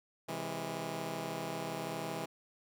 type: chord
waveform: 10% pulse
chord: C augmented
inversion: none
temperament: just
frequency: 130.81 / 163.52 / 204.4 Hz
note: C3 / E3 / G#3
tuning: 0 / -14 / -27 cents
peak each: -36 / -32 / -35 dBFS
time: 0.28-2.26 s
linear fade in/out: 10 ms
effects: none